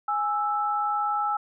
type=tone pair together; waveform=sine; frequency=830.6 / 1318.5 Hz; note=G#5 / E6; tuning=0 / 0 cents; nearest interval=minor sixth; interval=800 cents; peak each=-26 dBFS; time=0.08-1.37 s; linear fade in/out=5 ms; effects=none